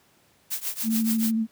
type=noise with tremolo; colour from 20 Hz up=blue; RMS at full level=-27 dBFS; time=0.5-1.32 s; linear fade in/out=20 ms; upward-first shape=triangle; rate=7 Hz; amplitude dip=95%
type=tone with vibrato; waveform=sine; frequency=223.3 Hz; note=A3; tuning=26 cents sharp; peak=-21 dBFS; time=0.83-1.47 s; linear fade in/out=50 ms; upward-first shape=sine; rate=13 Hz; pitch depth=26 cents each way
effects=pink hiss -61 dBFS RMS until 1.51 s + high-pass 100 Hz 12 dB/octave